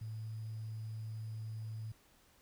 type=tone with sample-and-hold; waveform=sine; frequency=110 Hz; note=A2; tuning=in tune; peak=-40 dBFS; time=0.01-1.92 s; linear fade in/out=5 ms; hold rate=4900 Hz; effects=pink hiss -67 dBFS RMS until 2.41 s